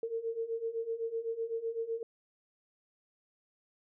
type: beating tone pair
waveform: sine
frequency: 451.3 / 459.2 Hz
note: A4 / A#4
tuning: +44 / -26 cents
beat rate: 7.9 Hz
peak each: -38 / -35 dBFS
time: 0.03-2.03 s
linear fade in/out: 2 ms
effects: none